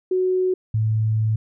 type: tone pair in turn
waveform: sine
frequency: 370 / 109.53 Hz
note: F#4 / A2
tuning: 0 / -7 cents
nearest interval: octave + major sixth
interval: 2107 cents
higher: first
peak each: -17 dBFS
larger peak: neither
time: 0.11-0.54 / 0.74-1.36 s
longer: second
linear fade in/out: 5 ms
effects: none